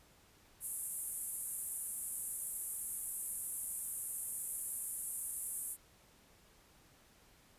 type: band-pass noise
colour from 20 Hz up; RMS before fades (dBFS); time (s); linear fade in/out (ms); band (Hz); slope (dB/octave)
white; -42; 0.6-5.77; 50; 8500 to 12000; 48
effects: pink hiss -65 dBFS RMS until 7.58 s + resampled to 32000 Hz